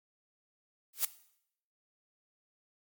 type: noise with exponential growth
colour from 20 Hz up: blue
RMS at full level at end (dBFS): -23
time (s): 0.93-1.05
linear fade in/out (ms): 5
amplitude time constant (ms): 24
effects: noise-tail reverb RT60 0.7 s tail -17 dB re dry + MP3 96 kbps